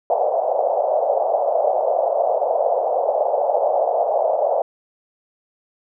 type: band-pass noise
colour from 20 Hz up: white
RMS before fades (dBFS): -19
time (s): 0.1-4.62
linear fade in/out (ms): 2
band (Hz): 530 to 730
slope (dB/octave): 48
effects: none